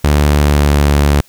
sawtooth tone with pitch glide, 73.42 to 72.16 Hz, D2 to D2, 0 to -30 cents, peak -4 dBFS, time 0.04-1.21 s, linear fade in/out 5 ms, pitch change -30 cents, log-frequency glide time 0.34-0.85 s, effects white hiss -47 dBFS RMS until 1.28 s

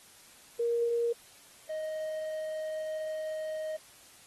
sine / triangle tone pair in turn, 470 / 625 Hz, A#4 / D#5, +14 / +8 cents, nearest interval perfect fourth, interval 494 cents, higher second, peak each -26 / -31 dBFS, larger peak first, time 0.59-1.13 / 1.69-3.77 s, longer second, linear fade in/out 10 ms, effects white hiss -56 dBFS RMS until 4.26 s + AAC 32 kbps

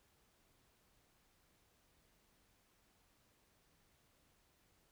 silence, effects pink hiss -74 dBFS RMS until 4.91 s

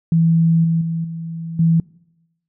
sine tone with level steps, 164.81 Hz, E3, in tune, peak -11 / -14 / -19 / -25 / -11 dBFS, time 0.12-1.8 s, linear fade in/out 2 ms, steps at 0.64 / 0.81 / 1.04 / 1.59 s, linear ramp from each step 5 ms, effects noise-tail reverb RT60 0.9 s tail -24 dB re dry

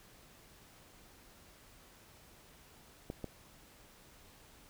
clicks, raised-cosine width 2 ms, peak -26 dBFS, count 2, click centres 3.101 / 3.243 s, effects pink hiss -60 dBFS RMS until 4.69 s

